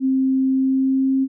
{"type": "tone with pitch glide", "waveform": "sine", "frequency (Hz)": [264.2, 266.8], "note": ["C4", "C4"], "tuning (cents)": [17, 34], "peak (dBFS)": -15, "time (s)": [0, 1.28], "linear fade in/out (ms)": 50, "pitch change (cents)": 17, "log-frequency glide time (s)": [0.5, 1.17], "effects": []}